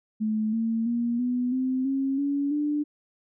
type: tone with pitch steps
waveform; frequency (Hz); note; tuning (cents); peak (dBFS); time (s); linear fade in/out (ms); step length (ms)
sine; 216.5 / 226.3 / 236.6 / 247.4 / 258.7 / 270.4 / 282.7 / 295.6; A3 / A3 / A#3 / B3 / C4 / C#4 / C#4 / D4; -28 / +49 / +26 / +3 / -19 / -43 / +34 / +11; -23; 0.2-2.84; 20; 330
effects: none